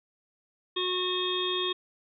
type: harmonic tone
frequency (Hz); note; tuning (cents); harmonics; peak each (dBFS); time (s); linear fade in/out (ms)
364.7; F#4; -25; 1 / 3 / 5 / 7 / 9 / 10; -31 / -35 / -42 / -40 / -32 / -33; 0.76-1.73; 10
effects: none